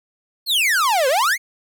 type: exponential two-way sweep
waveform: 45% pulse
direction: down then up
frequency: 4500 to 499.6 to 2277 Hz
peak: -15 dBFS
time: 0.46-1.38 s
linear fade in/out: 50 ms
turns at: 1.08 s
effects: none